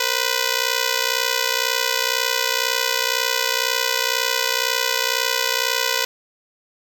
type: ring-modulated tone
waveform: 5% pulse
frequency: 497.4 Hz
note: B4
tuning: 12 cents sharp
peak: -4 dBFS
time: 0-6.05 s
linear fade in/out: 0 ms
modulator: 31 Hz
effects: none